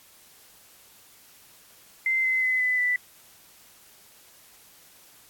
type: tone with pitch steps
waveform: sine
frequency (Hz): 2076 / 2052 / 2029 / 2005 / 1982.3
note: C7 / C7 / B6 / B6 / B6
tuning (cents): -14 / -34 / +46 / +26 / +6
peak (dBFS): -21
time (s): 2.06-2.96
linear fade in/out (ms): 2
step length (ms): 180
effects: white hiss -54 dBFS RMS until 5.29 s + AAC 64 kbps